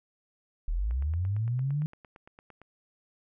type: linear sweep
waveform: sine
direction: up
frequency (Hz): 35.35 to 155.56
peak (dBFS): -26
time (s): 0.68-1.86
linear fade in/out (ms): 0
type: click train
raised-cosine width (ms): 0.5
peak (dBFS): -35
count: 16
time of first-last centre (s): 0.91-2.616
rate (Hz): 8.79
effects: none